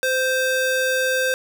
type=ring-modulated tone; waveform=square; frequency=1042 Hz; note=C6; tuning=7 cents flat; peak=-16 dBFS; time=0.03-1.34 s; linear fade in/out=0 ms; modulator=526 Hz; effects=none